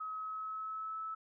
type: tone with pitch glide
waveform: sine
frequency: 1276 to 1305.1 Hz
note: D#6 to E6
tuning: +43 to -18 cents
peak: -38 dBFS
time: 0-1.15 s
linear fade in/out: 10 ms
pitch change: +39 cents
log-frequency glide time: 0.1-0.99 s
effects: none